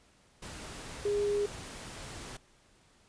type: tone in noise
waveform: sine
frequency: 409.7 Hz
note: G#4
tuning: 24 cents flat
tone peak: -27 dBFS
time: 1.05-1.46 s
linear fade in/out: 5 ms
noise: pink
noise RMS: -44 dBFS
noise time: 0.42-2.37 s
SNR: +14 dB
effects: pink hiss -64 dBFS RMS until 3.08 s + resampled to 22050 Hz